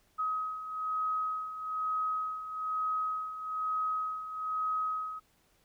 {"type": "beating tone pair", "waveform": "sine", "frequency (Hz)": [1266, 1267.1], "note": ["D#6", "D#6"], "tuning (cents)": [30, 31], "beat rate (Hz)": 1.1, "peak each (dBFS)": [-38, -32], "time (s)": [0.18, 5.2], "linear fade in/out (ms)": 20, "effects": ["pink hiss -69 dBFS RMS until 5.64 s"]}